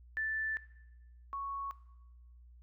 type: tone pair in turn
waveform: sine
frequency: 1760 / 1108.7 Hz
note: A6 / C#6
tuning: 0 / 0 cents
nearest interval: minor sixth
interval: 800 cents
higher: first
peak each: -32 / -36 dBFS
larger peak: first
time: 0.17-0.57 / 1.33-1.71 s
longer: first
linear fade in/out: 0 ms
effects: noise-tail reverb RT60 1.0 s tail -18 dB re dry + added 60 Hz sine -54 dBFS peak until 2.62 s